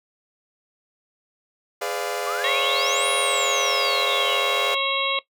sawtooth chord, G# diminished seventh, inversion none, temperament equal with one note detuned, 415.3 / 503.4 / 587.3 / 698.5 Hz, G#4 / B4 / D5 / F5, 0 / +33 / 0 / 0 cents, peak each -27 dBFS, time 1.81-4.75 s, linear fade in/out 10 ms
sine exponential two-way sweep, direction up then down, 1099 to 10150 to 2711 Hz, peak -28 dBFS, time 2.26-4.4 s, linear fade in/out 10 ms, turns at 3.1 s
harmonic tone, 547 Hz, C#5, 23 cents flat, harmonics 1 / 2 / 4 / 5 / 6 / 7, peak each -28 / -28 / -28 / -28 / -28 / -28 dBFS, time 2.44-5.19 s, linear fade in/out 2 ms
effects noise-tail reverb RT60 0.1 s tail -17 dB re dry

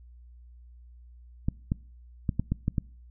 clicks, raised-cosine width 5 ms, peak -13 dBFS, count 7, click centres 1.485 / 1.719 / 2.292 / 2.396 / 2.52 / 2.681 / 2.782 s, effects noise-tail reverb RT60 0.5 s tail -25 dB re dry + added 60 Hz sine -48 dBFS peak until 3.1 s

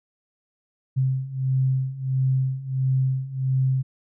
sine beating tone pair, 130.7 / 132.2 Hz, C3 / C3, -1 / +18 cents, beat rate 1.5 Hz, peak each -25 / -22 dBFS, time 0.96-3.83 s, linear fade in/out 20 ms, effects none

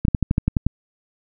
clicks, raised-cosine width 5 ms, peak -5 dBFS, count 9, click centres 0.051 / 0.083 / 0.148 / 0.227 / 0.311 / 0.381 / 0.48 / 0.568 / 0.666 s, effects none

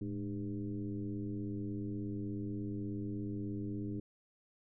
sine tone with frequency modulation, 207.7 Hz, G#3, in tune, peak -36 dBFS, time 0.01-4 s, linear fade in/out 5 ms, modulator 96.6 Hz, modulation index 1.5, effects none

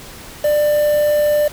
triangle tone with quantisation, 594 Hz, D5, 20 cents sharp, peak -10 dBFS, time 0.44-1.48 s, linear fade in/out 5 ms, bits 5, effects pink hiss -36 dBFS RMS until 1.52 s

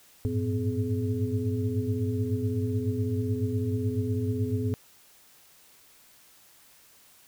sine tone cluster, 97.8 / 105 / 114.1 / 253.9 / 422.3 Hz, G2 / G#2 / A#2 / B3 / G#4, -4 / +19 / -37 / +48 / +29 cents, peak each -31 / -32 / -32 / -31 / -34 dBFS, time 0.25-4.74 s, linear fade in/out 0 ms, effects white hiss -57 dBFS RMS until 7.27 s

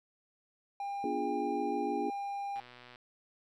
triangle tone, 801 Hz, G5, 37 cents sharp, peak -33 dBFS, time 0.8-2.6 s, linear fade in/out 2 ms
sine chord, B diminished seventh, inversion none, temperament equal, 246.9 / 293.7 / 349.2 / 415.3 Hz, B3 / D4 / F4 / Ab4, 0 / 0 / 0 / 0 cents, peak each -39 / -37 / -38 / -37 dBFS, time 1.04-2.1 s, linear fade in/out 2 ms
click train, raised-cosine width 0.3 ms, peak -36 dBFS, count 50, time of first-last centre 2.56-2.958 s, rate 123 Hz
effects none

